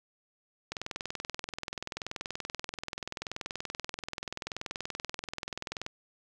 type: click train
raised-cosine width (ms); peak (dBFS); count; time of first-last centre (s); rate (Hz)
0.2; -18; 108; 0.72-5.864; 20.8
effects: none